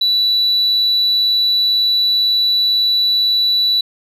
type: tone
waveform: sine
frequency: 3951 Hz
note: B7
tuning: in tune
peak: -10 dBFS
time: 0.01-3.81 s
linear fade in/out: 5 ms
effects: tanh soft clip ceiling -9 dBFS